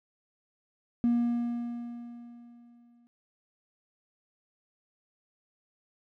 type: tone with exponential decay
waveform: triangle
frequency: 237.8 Hz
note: A#3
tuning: 35 cents sharp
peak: -18 dBFS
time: 1.04-3.07 s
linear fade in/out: 0 ms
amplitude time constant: 440 ms
effects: tanh soft clip ceiling -18 dBFS